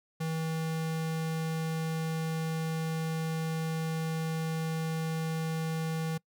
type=tone; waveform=square; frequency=160.9 Hz; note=E3; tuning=42 cents flat; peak=-31 dBFS; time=0.2-6.18 s; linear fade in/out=10 ms; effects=noise-tail reverb RT60 0.1 s tail -24 dB re dry